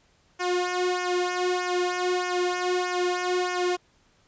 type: tone with flanger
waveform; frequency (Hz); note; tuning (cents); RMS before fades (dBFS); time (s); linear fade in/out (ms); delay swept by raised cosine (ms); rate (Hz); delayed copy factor
sawtooth; 360; F#4; -47; -26; 0.39-3.77; 20; 0.24 to 2.54; 1.6; -0.75
effects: pink hiss -63 dBFS RMS until 4.27 s + resampled to 16000 Hz